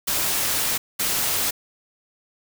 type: noise bursts at uneven times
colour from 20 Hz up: white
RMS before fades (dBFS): -23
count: 2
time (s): 0.07-0.78 / 0.99-1.51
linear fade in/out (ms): 10
effects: none